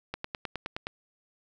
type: click train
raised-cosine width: 0.3 ms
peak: -17 dBFS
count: 8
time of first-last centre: 0.14-0.869 s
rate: 9.6 Hz
effects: none